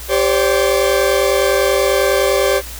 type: chord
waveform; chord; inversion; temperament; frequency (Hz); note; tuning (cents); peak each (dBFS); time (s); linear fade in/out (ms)
40% pulse; G suspended fourth; none; equal with one note detuned; 392 / 523.3 / 573.3; G4 / C5 / D5; 0 / 0 / -42; -16; 0.08-2.62; 50
effects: added 60 Hz sine -31 dBFS peak until 2.79 s + white hiss -32 dBFS RMS until 2.79 s